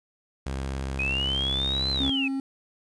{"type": "tone with vibrato", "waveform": "sawtooth", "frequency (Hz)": 67, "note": "C2", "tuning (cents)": 42, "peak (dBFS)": -25, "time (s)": [0.46, 2.1], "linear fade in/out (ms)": 5, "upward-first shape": "triangle", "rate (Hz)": 17, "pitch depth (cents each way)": 42}
{"type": "linear two-way sweep", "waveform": "sine", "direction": "up then down", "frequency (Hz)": [2489, 4116, 2489], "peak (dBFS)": -25, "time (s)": [0.99, 2.28], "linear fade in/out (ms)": 5, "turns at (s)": 1.91}
{"type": "tone", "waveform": "triangle", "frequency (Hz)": 270, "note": "C#4", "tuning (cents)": -45, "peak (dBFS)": -24, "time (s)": [2, 2.4], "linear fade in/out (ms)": 2}
{"effects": ["resampled to 22050 Hz", "9-bit"]}